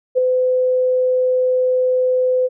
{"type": "tone with ADSR envelope", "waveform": "sine", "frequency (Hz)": 508, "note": "B4", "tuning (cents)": 49, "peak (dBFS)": -9, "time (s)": [0.15, 2.49], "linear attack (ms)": 30, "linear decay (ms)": 5, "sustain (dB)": -4, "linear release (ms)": 35, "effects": []}